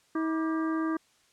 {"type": "harmonic tone with a mistuned harmonic", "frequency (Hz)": 320.4, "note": "E4", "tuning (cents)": -49, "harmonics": [1, 2, 3, 4, 5, 6], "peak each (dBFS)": [-27, -42, -44, -36, -41, -50], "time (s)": [0.15, 0.97], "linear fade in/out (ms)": 5, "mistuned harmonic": 4, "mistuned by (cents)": -140, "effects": ["white hiss -65 dBFS RMS until 1.32 s", "low-pass 8000 Hz 12 dB/octave"]}